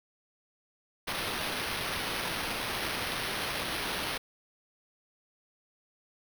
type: noise with sample-and-hold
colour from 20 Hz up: white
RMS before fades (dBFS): -34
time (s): 1.07-4.18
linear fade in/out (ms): 10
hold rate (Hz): 7350
effects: none